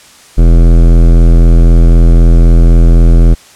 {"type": "tone with hard clipping", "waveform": "sine", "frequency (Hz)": 41.95, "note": "E1", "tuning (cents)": 31, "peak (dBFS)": -3, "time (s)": [0.37, 3.35], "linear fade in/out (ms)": 20, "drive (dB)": 17, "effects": ["white hiss -38 dBFS RMS until 3.55 s", "low-pass 9000 Hz 12 dB/octave"]}